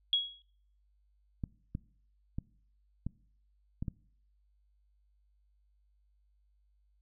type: tone with exponential decay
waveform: sine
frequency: 3322 Hz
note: G#7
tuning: in tune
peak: -22 dBFS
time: 0.13-0.42 s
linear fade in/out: 1 ms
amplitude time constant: 63 ms
type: clicks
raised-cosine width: 5 ms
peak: -23 dBFS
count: 6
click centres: 1.438 / 1.751 / 2.385 / 3.066 / 3.825 / 3.882 s
effects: noise-tail reverb RT60 0.6 s tail -22 dB re dry + added 50 Hz sine -67 dBFS peak until 7.01 s